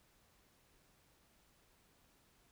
silence, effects pink hiss -71 dBFS RMS until 2.51 s

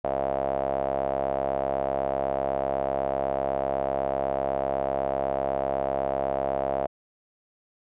sawtooth tone with band-pass filter, 68 Hz, C#2, 33 cents flat, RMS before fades -27 dBFS, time 0.04-6.87 s, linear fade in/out 5 ms, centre 650 Hz, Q 6.1, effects resampled to 8000 Hz

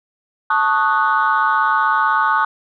sine chord, D# half-diminished seventh, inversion second, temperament equal, 880 / 1108.7 / 1244.5 / 1480 Hz, A5 / C#6 / D#6 / F#6, 0 / 0 / 0 / 0 cents, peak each -18 dBFS, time 0.5-2.45 s, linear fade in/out 5 ms, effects tanh soft clip ceiling -6 dBFS

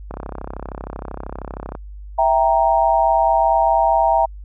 click train, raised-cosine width 1 ms, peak -15 dBFS, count 55, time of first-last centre 0.11-1.751 s, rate 32.9 Hz
sine chord, E diminished, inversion none, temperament equal, 659.3 / 784 / 932.3 Hz, E5 / G5 / Bb5, 0 / 0 / 0 cents, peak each -17 dBFS, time 2.18-4.26 s, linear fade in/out 10 ms
effects added 50 Hz sine -32 dBFS peak until 4.44 s

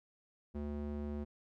square tone with band-pass filter, 73 Hz, D2, 10 cents flat, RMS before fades -40 dBFS, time 0.54-1.25 s, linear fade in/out 20 ms, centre 250 Hz, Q 0.98, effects none

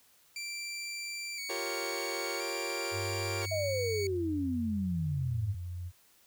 20% pulse tone with vibrato, 2293 Hz, D7, 42 cents flat, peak -32 dBFS, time 0.36-4.07 s, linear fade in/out 2 ms, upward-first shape square, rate 0.49 Hz, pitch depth 43 cents each way
sawtooth chord, G half-diminished seventh, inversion third, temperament equal, 349.2 / 392 / 466.2 / 554.4 Hz, F4 / G4 / Bb4 / Db5, 0 / 0 / 0 / 0 cents, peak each -37 dBFS, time 1.49-3.46 s, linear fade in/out 10 ms
sine tone with pitch glide, 98.9 to 88.62 Hz, G2 to F2, +16 to +26 cents, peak -36 dBFS, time 2.91-5.92 s, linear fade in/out 50 ms, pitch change -190 cents, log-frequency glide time 3.78-4.26 s
sine exponential sweep, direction down, 653 to 98 Hz, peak -30 dBFS, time 3.51-5.55 s, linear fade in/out 10 ms
effects white hiss -64 dBFS RMS until 6.26 s

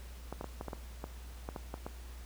clicks, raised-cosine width 1 ms, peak -25 dBFS, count 11, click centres 0.326 / 0.411 / 0.443 / 0.611 / 0.683 / 0.732 / 1.041 / 1.489 / 1.562 / 1.741 / 1.865 s, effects added 60 Hz sine -45 dBFS peak until 2.25 s + pink hiss -56 dBFS RMS until 2.25 s

